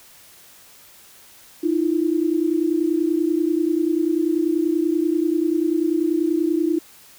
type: tone pair together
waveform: sine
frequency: 311.1 / 341.4 Hz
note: D#4 / F4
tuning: 0 / -39 cents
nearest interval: major second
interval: 161 cents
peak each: -20 dBFS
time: 1.63-6.79 s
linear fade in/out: 10 ms
effects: white hiss -48 dBFS RMS until 7.18 s